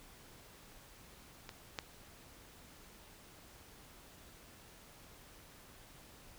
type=clicks; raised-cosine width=0.2 ms; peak=-28 / -20 dBFS; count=2; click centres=1.492 / 1.788 s; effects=pink hiss -58 dBFS RMS until 6.38 s